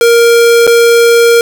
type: tone with dropouts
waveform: square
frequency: 467.8 Hz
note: A#4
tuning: 6 cents sharp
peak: -4 dBFS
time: 0.01-1.41 s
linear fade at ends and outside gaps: 1 ms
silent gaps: 0.668-0.675 s
effects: none